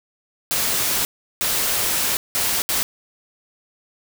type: noise bursts at uneven times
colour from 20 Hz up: white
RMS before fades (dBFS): -21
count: 4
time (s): 0.51-1.05 / 1.41-2.17 / 2.35-2.62 / 2.69-2.83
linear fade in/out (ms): 0
effects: none